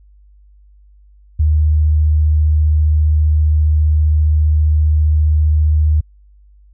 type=tone with vibrato; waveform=sine; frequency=76.6 Hz; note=D#2; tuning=27 cents flat; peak=-9 dBFS; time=1.39-6.01 s; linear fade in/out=10 ms; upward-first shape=sine; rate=15 Hz; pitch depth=10 cents each way; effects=added 50 Hz sine -43 dBFS peak until 6.73 s